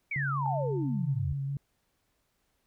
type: exponential sweep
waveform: sine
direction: down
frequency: 2349 to 73.42 Hz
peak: -30 dBFS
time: 0.11-1.33 s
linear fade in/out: 5 ms
type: tone with vibrato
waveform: sine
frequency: 138.59 Hz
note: C#3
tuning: in tune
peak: -30 dBFS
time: 0.16-1.57 s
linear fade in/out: 2 ms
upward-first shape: square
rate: 5.3 Hz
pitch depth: 17 cents each way
type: tone with exponential decay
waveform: sine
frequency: 891 Hz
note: A5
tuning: 22 cents sharp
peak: -30 dBFS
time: 0.46-1.2 s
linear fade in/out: 1 ms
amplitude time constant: 160 ms
effects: pink hiss -75 dBFS RMS until 2.66 s